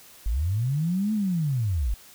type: linear two-way sweep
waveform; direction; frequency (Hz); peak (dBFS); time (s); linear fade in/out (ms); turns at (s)
sine; up then down; 45.47 to 220 to 45.47; -22; 0.26-1.94; 0; 1.13
effects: white hiss -50 dBFS RMS until 2.14 s